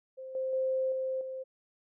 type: tone with level steps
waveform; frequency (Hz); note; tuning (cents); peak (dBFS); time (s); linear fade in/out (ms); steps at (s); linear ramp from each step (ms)
sine; 523.3; C5; 0; -40 / -30 / -27 / -30 / -36; 0.17-1.44; 20; 0.35 / 0.53 / 0.92 / 1.21; 2
effects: none